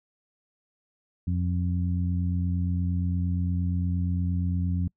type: harmonic tone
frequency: 88.6 Hz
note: F2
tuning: 25 cents sharp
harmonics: 1 / 2 / 3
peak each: -25 / -29 / -37 dBFS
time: 1.27-4.88 s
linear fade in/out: 5 ms
effects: noise-tail reverb RT60 0.1 s tail -26 dB re dry